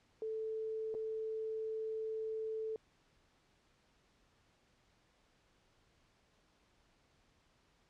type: tone with dropouts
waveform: sine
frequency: 440 Hz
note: A4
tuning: in tune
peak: -37 dBFS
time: 0.22-2.76 s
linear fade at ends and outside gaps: 1 ms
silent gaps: 0.942-0.949 s
effects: pink hiss -72 dBFS RMS until 7.89 s + low-pass 6000 Hz 12 dB/octave